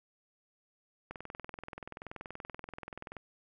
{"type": "click train", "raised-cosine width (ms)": 0.5, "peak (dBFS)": -27, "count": 44, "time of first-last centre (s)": [1.11, 3.167], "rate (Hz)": 20.9, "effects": []}